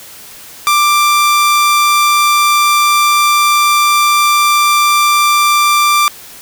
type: tone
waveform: sawtooth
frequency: 1181 Hz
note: D6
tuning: 9 cents sharp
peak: -4 dBFS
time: 0.67-6.08 s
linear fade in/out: 0 ms
effects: white hiss -34 dBFS RMS until 6.41 s